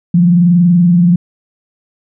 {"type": "tone with frequency modulation", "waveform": "sine", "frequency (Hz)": 174.61, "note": "F3", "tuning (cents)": 0, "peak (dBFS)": -5, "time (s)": [0.14, 1.16], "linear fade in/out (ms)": 5, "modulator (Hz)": 21.1, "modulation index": 0.37, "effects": []}